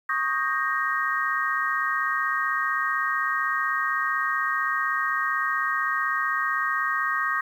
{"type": "chord", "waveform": "sine", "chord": "Eb dominant seventh", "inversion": "third", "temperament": "equal with one note detuned", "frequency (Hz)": [1108.7, 1244.5, 1586.2, 1864.7], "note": ["Db6", "Eb6", "G6", "Bb6"], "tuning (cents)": [0, 0, 20, 0], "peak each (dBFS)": [-29, -28, -29, -27], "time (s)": [0.09, 7.41], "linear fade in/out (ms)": 5, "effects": ["9-bit"]}